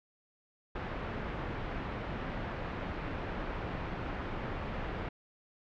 pink low-pass noise, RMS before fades -38 dBFS, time 0.75-5.09 s, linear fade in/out 5 ms, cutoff 2000 Hz, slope 12 dB/octave, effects low-pass 4000 Hz 12 dB/octave

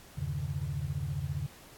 sine tone cluster, 79.6 / 97.2 / 135.4 / 150.3 Hz, D#2 / G2 / C#3 / D3, +40 / -14 / -40 / +40 cents, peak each -39 / -39 / -35 / -37 dBFS, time 0.17-1.47 s, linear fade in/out 10 ms, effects pink hiss -54 dBFS RMS until 1.77 s + AAC 64 kbps

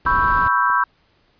brown noise, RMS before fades -27 dBFS, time 0.05-0.48 s, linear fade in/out 2 ms
sine chord, C# half-diminished seventh, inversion third, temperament equal, 987.8 / 1108.7 / 1318.5 / 1568 Hz, B5 / C#6 / E6 / G6, 0 / 0 / 0 / 0 cents, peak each -19 / -20 / -21 / -20 dBFS, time 0.06-0.84 s, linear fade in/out 5 ms
clicks, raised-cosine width 1 ms, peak -31 / -26 dBFS, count 2, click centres 0.246 / 0.701 s
effects pink hiss -60 dBFS RMS until 1.39 s + resampled to 11025 Hz

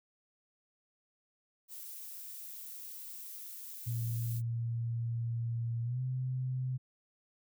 violet noise, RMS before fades -46 dBFS, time 1.68-4.42 s, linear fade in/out 50 ms
sine tone with pitch glide, 116.54 to 128.56 Hz, A#2 to C3, 0 to -30 cents, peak -32 dBFS, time 3.86-6.78 s, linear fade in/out 20 ms, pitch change +170 cents, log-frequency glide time 5.83-6.01 s
effects none

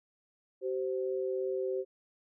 sine tone pair together, 382.9 / 520 Hz, G4 / C5, -41 / -11 cents, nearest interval perfect fourth, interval 530 cents, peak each -32 / -35 dBFS, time 0.61-1.85 s, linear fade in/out 50 ms, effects none

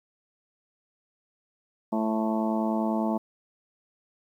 harmonic tone with a mistuned harmonic, 110 Hz, A2, in tune, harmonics 2 / 3 / 4 / 5 / 6 / 7 / 8 / 9 / 10, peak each -26 / -32 / -40 / -38 / -32 / -43 / -33 / -44 / -41 dBFS, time 1.92-3.18 s, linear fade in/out 10 ms, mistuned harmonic 9, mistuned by +24 cents, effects 10-bit

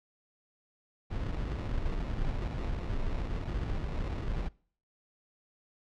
brown noise with sample-and-hold, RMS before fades -33 dBFS, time 1.1-4.49 s, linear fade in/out 20 ms, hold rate 1575 Hz, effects noise-tail reverb RT60 0.5 s tail -24 dB re dry + low-pass 4000 Hz 12 dB/octave

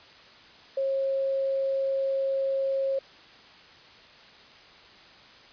sine tone, 541 Hz, C#5, 42 cents flat, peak -24 dBFS, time 0.77-2.99 s, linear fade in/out 5 ms, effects white hiss -51 dBFS RMS until 5.52 s + resampled to 11025 Hz

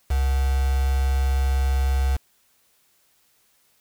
sine tone with quantisation, 67 Hz, C2, 42 cents sharp, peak -18 dBFS, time 0.1-2.17 s, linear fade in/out 10 ms, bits 5, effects white hiss -63 dBFS RMS until 3.8 s

